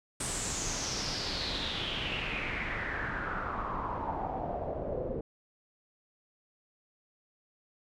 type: noise with low-pass filter sweep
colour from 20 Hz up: pink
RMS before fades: -35 dBFS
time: 0.2-5.21 s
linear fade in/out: 5 ms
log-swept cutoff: 8700 to 470 Hz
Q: 5.2
effects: none